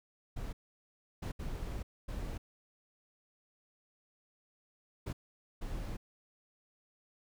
brown noise bursts at uneven times, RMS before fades -39 dBFS, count 6, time 0.36-0.53 / 1.22-1.32 / 1.39-1.83 / 2.08-2.38 / 5.06-5.13 / 5.61-5.97 s, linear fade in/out 10 ms, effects none

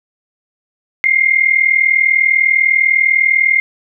sine tone pair together, 2096 / 2136 Hz, C7 / C7, +2 / +35 cents, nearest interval unison, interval 33 cents, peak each -12 dBFS, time 1.04-3.6 s, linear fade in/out 0 ms, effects none

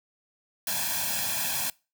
white noise with comb filter, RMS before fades -29 dBFS, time 0.67-1.7 s, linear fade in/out 2 ms, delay 1.2 ms, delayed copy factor +0.95, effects noise-tail reverb RT60 0.3 s tail -24 dB re dry + high-pass 100 Hz 12 dB/octave

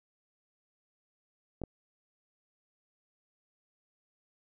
clicks, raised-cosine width 2 ms, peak -26 / -23 dBFS, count 2, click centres 1.617 / 1.637 s, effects none

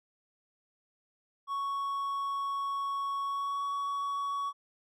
triangle tone with pitch glide, 1111 to 1123.3 Hz, C#6 to C#6, +4 to +23 cents, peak -29 dBFS, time 1.47-4.53 s, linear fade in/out 50 ms, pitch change +19 cents, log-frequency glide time 3.23-3.66 s, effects none

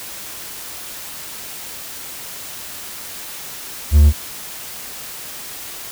triangle tone, 74 Hz, D2, 14 cents sharp, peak -4 dBFS, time 3.91-4.13 s, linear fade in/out 50 ms, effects white hiss -32 dBFS RMS until 5.91 s

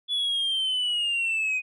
sine linear sweep, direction down, 3436 to 2485 Hz, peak -21 dBFS, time 0.08-1.62 s, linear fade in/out 50 ms, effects tanh soft clip ceiling -22 dBFS

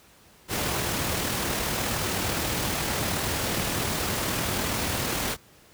pink noise with amplitude modulation, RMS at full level -26 dBFS, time 0.48-5.37 s, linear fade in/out 50 ms, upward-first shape sine, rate 39.2 Hz, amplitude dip 25%, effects pink hiss -55 dBFS RMS until 5.73 s + high-pass 60 Hz 12 dB/octave

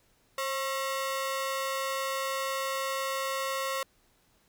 sawtooth ring-modulated tone, 812 Hz, G#5, 39 cents flat, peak -23 dBFS, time 0.38-3.83 s, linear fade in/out 2 ms, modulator 277 Hz, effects pink hiss -67 dBFS RMS until 4.48 s

